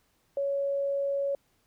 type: tone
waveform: sine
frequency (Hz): 558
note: C#5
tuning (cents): +11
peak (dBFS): -26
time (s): 0.37-1.35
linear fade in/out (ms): 2
effects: pink hiss -70 dBFS RMS until 1.66 s